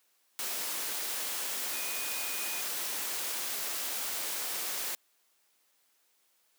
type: tone in noise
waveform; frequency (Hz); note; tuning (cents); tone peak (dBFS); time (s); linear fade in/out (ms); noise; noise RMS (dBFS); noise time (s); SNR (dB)
sine; 2477; D#7; -8; -42; 1.73-2.61; 0; white; -35; 0.39-4.95; -10
effects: white hiss -71 dBFS RMS until 6.58 s + high-pass 300 Hz 12 dB/octave